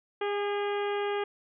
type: harmonic tone with a mistuned harmonic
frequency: 407.1 Hz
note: G#4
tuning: 35 cents flat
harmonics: 1 / 2 / 3 / 4 / 5 / 6 / 7 / 8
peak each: -29 / -35 / -39 / -41 / -43 / -45 / -46 / -47 dBFS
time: 0.21-1.24 s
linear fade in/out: 5 ms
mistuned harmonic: 2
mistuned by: +16 cents
effects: none